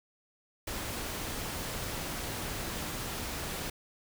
pink noise, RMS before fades -37 dBFS, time 0.67-3.7 s, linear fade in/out 5 ms, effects none

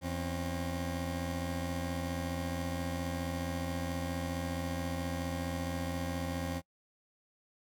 20% pulse tone pair together, 84.47 / 268 Hz, E2 / C4, +43 / +42 cents, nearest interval octave + minor sixth, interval 1999 cents, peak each -31 / -33 dBFS, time 0.01-6.62 s, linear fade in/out 50 ms, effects noise-tail reverb RT60 0.1 s tail -26 dB re dry

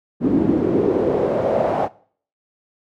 brown noise with band-pass filter sweep, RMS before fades -18 dBFS, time 0.2-1.89 s, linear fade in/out 50 ms, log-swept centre 270 to 720 Hz, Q 3.3, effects noise-tail reverb RT60 0.5 s tail -21 dB re dry + high-pass 100 Hz 12 dB/octave

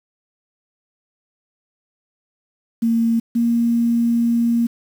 sine tone pair in turn, 229.4 / 234.1 Hz, A#3 / A#3, -28 / +8 cents, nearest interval unison, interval 36 cents, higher second, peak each -14 dBFS, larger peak neither, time 2.82-3.2 / 3.35-4.67 s, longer second, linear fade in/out 10 ms, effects 7-bit

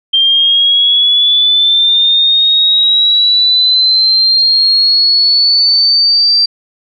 sine linear sweep, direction up, 3165 to 4699 Hz, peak -6 dBFS, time 0.13-6.46 s, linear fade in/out 10 ms, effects none

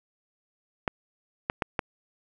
clicks, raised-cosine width 0.5 ms, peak -10 dBFS, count 4, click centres 0.878 / 1.499 / 1.622 / 1.792 s, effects none

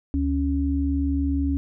sine tone pair together, 73.42 / 277.2 Hz, D2 / C#4, 0 / 0 cents, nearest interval octave + major seventh, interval 2300 cents, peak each -23 dBFS, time 0.14-1.57 s, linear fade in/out 0 ms, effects none

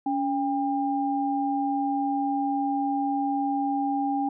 sine tone pair together, 281.2 / 800 Hz, C#4 / G5, +25 / +35 cents, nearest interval octave + tritone, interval 1810 cents, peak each -26 dBFS, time 0.06-4.29 s, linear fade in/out 5 ms, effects none

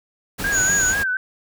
pink noise, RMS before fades -28 dBFS, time 0.38-1.04 s, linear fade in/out 20 ms
sine tone with vibrato, 1568 Hz, G6, in tune, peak -19 dBFS, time 0.44-1.17 s, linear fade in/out 2 ms, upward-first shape sine, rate 4.1 Hz, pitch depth 87 cents each way
sine tone, 6780 Hz, G#8, 35 cents sharp, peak -18 dBFS, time 0.51-0.95 s, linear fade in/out 50 ms
effects none

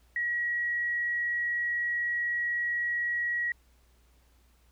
sine tone, 1912 Hz, A#6, 43 cents sharp, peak -27 dBFS, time 0.16-3.52 s, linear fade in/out 2 ms, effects added 60 Hz sine -61 dBFS peak until 4.71 s + pink hiss -68 dBFS RMS until 4.71 s

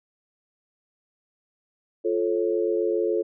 sine chord, F augmented, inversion none, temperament just, 349.2 / 436.5 / 545.7 Hz, F4 / A4 / C#5, 0 / -14 / -27 cents, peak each -25 / -24 / -29 dBFS, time 2.04-3.23 s, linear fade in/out 20 ms, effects none

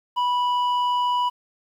square tone with low-pass filter, 983 Hz, B5, 8 cents flat, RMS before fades -22 dBFS, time 0.16-1.3 s, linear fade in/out 20 ms, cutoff 2200 Hz, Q 1.5, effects 9-bit

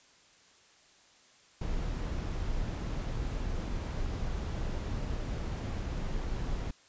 brown noise, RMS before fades -34 dBFS, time 1.61-6.71 s, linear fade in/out 5 ms, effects white hiss -61 dBFS RMS until 6.88 s + resampled to 16000 Hz

